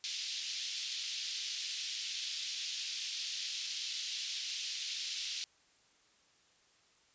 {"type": "band-pass noise", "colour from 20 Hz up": "pink", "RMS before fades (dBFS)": -40, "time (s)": [0.04, 5.44], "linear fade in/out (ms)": 0, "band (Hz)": [3100, 5900], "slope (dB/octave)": 24, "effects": ["white hiss -68 dBFS RMS until 7.14 s", "resampled to 16000 Hz"]}